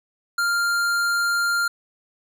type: tone with tanh clipping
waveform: sine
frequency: 1396.9 Hz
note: F6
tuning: in tune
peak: -21 dBFS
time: 0.38-1.68 s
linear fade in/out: 5 ms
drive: 18 dB
effects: none